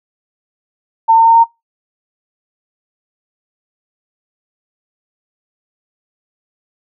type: tone with pitch steps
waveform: sine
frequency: 903 / 908.8 / 914.5 / 920.4 Hz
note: A5 / A#5 / A#5 / A#5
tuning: +45 / -44 / -33 / -22 cents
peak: -4 dBFS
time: 1.08-1.444 s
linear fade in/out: 20 ms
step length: 91 ms
effects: noise-tail reverb RT60 0.2 s tail -21 dB re dry